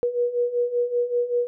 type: beating tone pair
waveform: sine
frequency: 480.4 / 485.6 Hz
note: B4 / B4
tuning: -48 / -29 cents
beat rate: 5.2 Hz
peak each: -26 / -22 dBFS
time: 0.03-1.47 s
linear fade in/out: 0 ms
effects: none